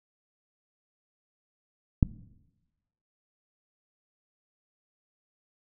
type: click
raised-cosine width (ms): 5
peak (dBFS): -6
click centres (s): 2.028
effects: noise-tail reverb RT60 1.0 s tail -19 dB re dry